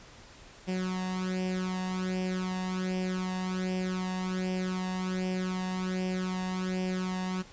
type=tone with flanger; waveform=sawtooth; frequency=185 Hz; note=F#3; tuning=in tune; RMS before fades=-32 dBFS; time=0.67-7.43 s; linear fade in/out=20 ms; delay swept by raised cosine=0.37 to 1.1 ms; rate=1.3 Hz; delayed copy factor=+0.75; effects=pink hiss -52 dBFS RMS until 7.52 s + resampled to 16000 Hz